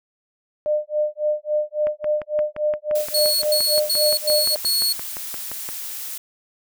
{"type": "tone with tremolo", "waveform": "sine", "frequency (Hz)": 603, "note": "D5", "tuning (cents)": 46, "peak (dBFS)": -16, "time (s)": [0.66, 4.56], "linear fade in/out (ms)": 0, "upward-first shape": "sine", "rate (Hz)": 3.6, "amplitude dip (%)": 100}
{"type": "click train", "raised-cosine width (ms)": 0.5, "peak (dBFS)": -18, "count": 23, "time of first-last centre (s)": [1.87, 5.689], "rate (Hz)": 5.76}
{"type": "noise", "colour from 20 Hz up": "blue", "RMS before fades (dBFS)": -31, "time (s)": [2.95, 6.18], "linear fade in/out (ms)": 5}
{"type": "tone bursts", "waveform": "sawtooth", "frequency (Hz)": 4356, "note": "C#8", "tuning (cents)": -31, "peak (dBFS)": -15, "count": 5, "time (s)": [3.14, 4.928], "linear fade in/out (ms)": 5, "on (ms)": 280, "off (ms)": 97}
{"effects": []}